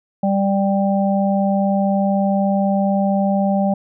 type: harmonic tone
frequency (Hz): 196.8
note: G3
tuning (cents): +7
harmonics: 1 / 3 / 4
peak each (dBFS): -16 / -21 / -22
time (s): 0.23-3.74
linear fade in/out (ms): 5
effects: none